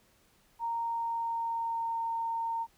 sine tone with pitch glide, 927 to 916.4 Hz, A#5 to A#5, -10 to -30 cents, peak -30 dBFS, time 0.59-2.67 s, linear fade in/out 50 ms, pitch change -20 cents, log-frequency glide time 0.81-1.99 s, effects pink hiss -66 dBFS RMS until 2.77 s

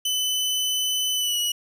sawtooth tone with pitch glide, 3014 to 2923 Hz, F#7 to F#7, +31 to -22 cents, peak -19 dBFS, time 0.05-1.52 s, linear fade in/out 5 ms, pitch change -53 cents, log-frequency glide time 1.15-1.39 s, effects none

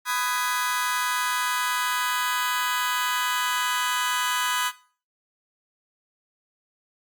sawtooth chord, G# minor seventh, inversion first, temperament just, 996.7 / 1245.9 / 1495.1 / 1661.2 Hz, B5 / D#6 / F#6 / G#6, +16 / +2 / +18 / 0 cents, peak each -24 / -26 / -27 / -26 dBFS, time 0.05-4.72 s, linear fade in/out 50 ms, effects noise-tail reverb RT60 0.4 s tail -17 dB re dry + Opus 48 kbps

